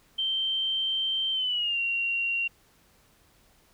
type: tone with pitch glide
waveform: sine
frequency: 3128 to 2755 Hz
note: G7 to F7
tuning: -4 to -24 cents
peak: -25 dBFS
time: 0.18-2.48 s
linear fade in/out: 10 ms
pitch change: -220 cents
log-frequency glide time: 1.32-1.79 s
effects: pink hiss -62 dBFS RMS until 3.73 s